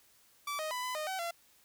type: tone with pitch steps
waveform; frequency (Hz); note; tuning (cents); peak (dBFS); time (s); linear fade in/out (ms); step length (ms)
sawtooth; 1158 / 623 / 996 / 1006 / 615 / 760 / 682; D6 / D#5 / B5 / B5 / D#5 / F#5 / F5; -25 / +2 / +14 / +32 / -20 / +46 / -41; -31; 0.47-1.31; 5; 120
effects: white hiss -65 dBFS RMS until 1.64 s